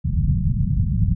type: low-pass noise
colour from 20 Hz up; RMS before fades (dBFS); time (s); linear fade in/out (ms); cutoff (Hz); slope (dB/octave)
white; -19; 0.04-1.15; 20; 180; 48
effects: none